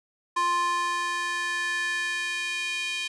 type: tone with high-pass filter sweep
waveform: square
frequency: 349.2 Hz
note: F4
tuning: in tune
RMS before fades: -28 dBFS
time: 0.36-3.08 s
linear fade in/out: 10 ms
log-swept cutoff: 1000 to 2700 Hz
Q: 3.2
effects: resampled to 22050 Hz